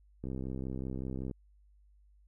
click train, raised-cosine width 3 ms, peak -26 dBFS, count 71, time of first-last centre 0.24-1.312 s, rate 65.3 Hz, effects added 50 Hz sine -60 dBFS peak until 2.27 s

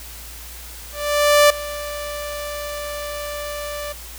sawtooth tone with ADSR envelope, 587.3 Hz, D5, in tune, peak -5 dBFS, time 0.92-3.93 s, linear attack 580 ms, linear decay 5 ms, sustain -18 dB, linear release 13 ms, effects added 58 Hz sine -38 dBFS peak until 4.18 s + white hiss -38 dBFS RMS until 4.18 s

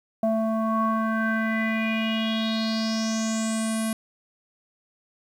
square tone with low-pass filter sweep, 221.8 Hz, A3, 14 cents sharp, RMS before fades -25 dBFS, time 0.23-3.93 s, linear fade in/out 2 ms, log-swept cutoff 720 to 11000 Hz, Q 6.1, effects 9-bit

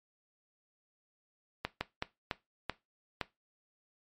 slowing click train, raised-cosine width 0.3 ms, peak -16 dBFS, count 6, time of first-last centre 1.65-3.213 s, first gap 160 ms, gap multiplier 1.34, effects noise-tail reverb RT60 0.2 s tail -17 dB re dry + MP3 64 kbps

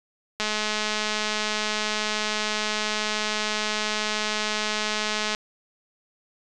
click train, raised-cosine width 0.2 ms, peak -9 dBFS, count 1055, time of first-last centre 0.4-5.348 s, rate 213 Hz, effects resampled to 24000 Hz

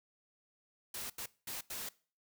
white noise bursts at uneven times, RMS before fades -42 dBFS, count 4, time 0.94-1.1 / 1.18-1.26 / 1.47-1.61 / 1.7-1.89 s, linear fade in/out 5 ms, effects noise-tail reverb RT60 0.4 s tail -21 dB re dry

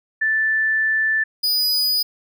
sine / 45% pulse tone pair in turn, 1760 / 4951 Hz, A6 / D#8, 0 / -9 cents, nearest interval octave + tritone, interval 1791 cents, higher second, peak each -16 / -16 dBFS, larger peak neither, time 0.21-1.24 / 1.43-2.03 s, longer first, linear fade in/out 10 ms, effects none

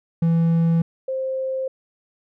triangle / sine tone pair in turn, 166.1 / 526.2 Hz, E3 / C5, +13 / +10 cents, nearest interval octave + minor sixth, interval 1997 cents, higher second, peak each -13 / -22 dBFS, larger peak first, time 0.22-0.82 / 1.08-1.68 s, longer neither, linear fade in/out 5 ms, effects none

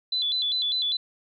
sine tone with vibrato, 3721 Hz, A#7, 4 cents flat, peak -23 dBFS, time 0.12-0.97 s, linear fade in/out 5 ms, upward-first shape square, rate 5 Hz, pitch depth 130 cents each way, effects none

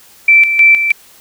sine tone with tremolo, 2334 Hz, D7, 11 cents flat, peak -3 dBFS, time 0.28-0.92 s, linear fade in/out 5 ms, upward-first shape square, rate 3.2 Hz, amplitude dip 60%, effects white hiss -43 dBFS RMS until 1.2 s

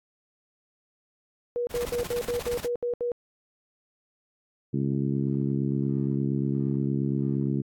sine tone bursts, 481.8 Hz, B4, 43 cents flat, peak -25 dBFS, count 9, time 1.56-3.118 s, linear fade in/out 0 ms, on 110 ms, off 71 ms
pink noise with tremolo, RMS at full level -36 dBFS, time 1.69-2.69 s, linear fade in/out 50 ms, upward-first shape square, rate 17 Hz, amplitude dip 65%
harmonic tone, 68.6 Hz, C#2, 17 cents flat, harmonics 2 / 3 / 4 / 5 / 6, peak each -27 / -29 / -31 / -33 / -40 dBFS, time 4.73-7.62 s, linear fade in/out 10 ms
effects AAC 64 kbps

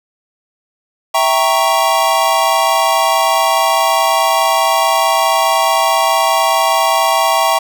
square chord, E diminished seventh, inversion none, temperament equal, 659.3 / 784 / 932.3 / 1108.7 Hz, E5 / G5 / Bb5 / Db6, 0 / 0 / 0 / 0 cents, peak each -17 dBFS, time 1.14-7.59 s, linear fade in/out 10 ms, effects none

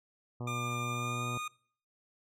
harmonic tone, 121.3 Hz, B2, 31 cents flat, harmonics 1 / 2 / 3 / 4 / 5 / 6 / 7 / 8 / 9 / 10, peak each -37 / -43 / -47 / -49 / -51 / -53 / -54 / -55 / -56 / -57 dBFS, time 0.4-1.38 s, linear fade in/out 5 ms
25% pulse tone with pitch glide, 1201 to 1229.1 Hz, D6 to D#6, +38 to -22 cents, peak -32 dBFS, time 0.47-1.48 s, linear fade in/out 5 ms, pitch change +40 cents, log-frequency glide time 0.9-1.27 s
effects noise-tail reverb RT60 0.5 s tail -22 dB re dry + low-pass 10000 Hz 12 dB/octave

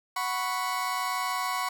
35% pulse chord, F# suspended fourth, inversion none, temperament equal, 740 / 987.8 / 1108.7 Hz, F#5 / B5 / C#6, 0 / 0 / 0 cents, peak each -33 / -31 / -29 dBFS, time 0.16-1.69 s, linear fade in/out 5 ms, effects none

